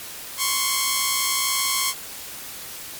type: tone pair together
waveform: 5% pulse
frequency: 1046.5 / 1107.4 Hz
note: C6 / C#6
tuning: 0 / -2 cents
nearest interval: minor second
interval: 98 cents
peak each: -11 dBFS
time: 0.37-1.94 s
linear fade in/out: 50 ms
effects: white hiss -36 dBFS RMS until 2.99 s + MP3 96 kbps